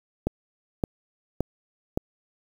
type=click train; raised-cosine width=2 ms; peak=-10 dBFS; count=4; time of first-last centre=0.27-1.975 s; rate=1.76 Hz; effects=7-bit